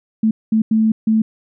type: tone bursts at uneven times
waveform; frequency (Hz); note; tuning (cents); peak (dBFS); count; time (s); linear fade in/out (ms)
sine; 220; A3; 0; -11; 4; 0.23-0.31 / 0.52-0.62 / 0.71-0.92 / 1.07-1.22; 5
effects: none